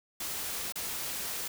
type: noise with dropouts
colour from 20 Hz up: white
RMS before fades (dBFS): -36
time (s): 0.2-1.48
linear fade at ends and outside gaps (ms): 5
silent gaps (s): 0.723-0.756
effects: none

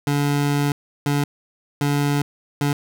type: tone bursts at uneven times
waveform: 25% pulse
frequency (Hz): 143.8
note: D3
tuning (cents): -36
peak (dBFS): -14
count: 4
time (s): 0.07-0.72 / 1.06-1.24 / 1.81-2.22 / 2.61-2.73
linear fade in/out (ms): 2
effects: none

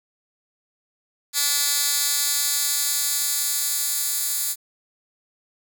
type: tone with high-pass filter sweep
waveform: 10% pulse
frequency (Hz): 288.2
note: D4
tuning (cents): -33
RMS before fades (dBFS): -23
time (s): 1.33-4.56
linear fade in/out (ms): 50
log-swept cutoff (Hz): 4800 to 8700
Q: 0.73
effects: none

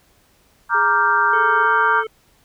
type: chord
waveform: sine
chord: G minor seventh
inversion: first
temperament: equal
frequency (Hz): 932.3 / 1174.7 / 1396.9 / 1568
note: Bb5 / D6 / F6 / G6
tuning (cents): 0 / 0 / 0 / 0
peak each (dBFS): -19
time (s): 0.69-2.04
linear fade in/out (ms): 50
type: tone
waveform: sine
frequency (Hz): 415.3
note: G#4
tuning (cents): 0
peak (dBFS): -29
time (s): 0.74-1.66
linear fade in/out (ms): 10
type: harmonic tone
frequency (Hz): 440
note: A4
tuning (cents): 0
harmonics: 1 / 3 / 5 / 7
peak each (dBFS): -25 / -35 / -39 / -42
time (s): 1.33-2.07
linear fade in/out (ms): 5
effects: pink hiss -57 dBFS RMS until 2.44 s

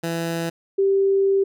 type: tone pair in turn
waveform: 15% pulse / sine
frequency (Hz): 166.8 / 391.3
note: E3 / G4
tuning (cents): +21 / -3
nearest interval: octave + minor third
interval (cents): 1476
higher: second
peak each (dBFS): -17 / -15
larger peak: second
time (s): 0.03-0.5 / 0.78-1.44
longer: second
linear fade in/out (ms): 10
effects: none

